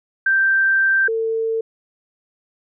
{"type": "tone pair in turn", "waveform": "sine", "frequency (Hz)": [1568, 449.3], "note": ["G6", "A4"], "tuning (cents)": [0, 36], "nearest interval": "octave + minor seventh", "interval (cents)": 2164, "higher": "first", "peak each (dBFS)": [-13, -18], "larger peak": "first", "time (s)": [[0.26, 1.08], [1.08, 1.61]], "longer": "first", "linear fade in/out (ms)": 5, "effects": []}